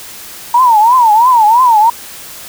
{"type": "tone with vibrato", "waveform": "sine", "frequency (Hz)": 929, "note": "A#5", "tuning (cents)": -6, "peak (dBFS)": -4, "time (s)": [0.54, 1.9], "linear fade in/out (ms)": 5, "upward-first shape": "triangle", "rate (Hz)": 3, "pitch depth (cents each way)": 210, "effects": ["white hiss -30 dBFS RMS until 2.48 s"]}